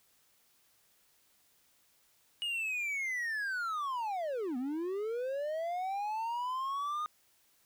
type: linear two-way sweep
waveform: triangle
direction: down then up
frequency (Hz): 2893 to 240 to 1236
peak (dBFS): -31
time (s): 2.42-7.06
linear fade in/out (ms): 0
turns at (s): 4.57
effects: white hiss -69 dBFS RMS until 7.65 s